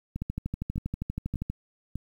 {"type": "two click trains", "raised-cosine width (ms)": 5, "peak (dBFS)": [-18, -20], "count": [17, 4], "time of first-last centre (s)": [[0.22, 1.5], [0.16, 1.956]], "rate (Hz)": [12.5, 1.67], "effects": ["9-bit"]}